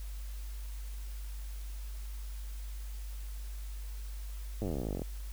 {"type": "slowing click train", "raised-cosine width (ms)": 2, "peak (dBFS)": -23, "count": 27, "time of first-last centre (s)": [4.62, 5.019], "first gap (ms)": 9, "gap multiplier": 1.04, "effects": ["added 50 Hz sine -38 dBFS peak until 5.32 s", "white hiss -55 dBFS RMS until 5.32 s"]}